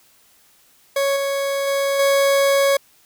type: tone with level steps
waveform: 40% pulse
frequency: 554.4 Hz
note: C#5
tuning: in tune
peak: -16 / -19 / -17 / -13 dBFS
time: 0.96-2.77 s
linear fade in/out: 5 ms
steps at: 1.16 / 1.67 / 1.99 s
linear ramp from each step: 5 ms
effects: white hiss -55 dBFS RMS until 3.05 s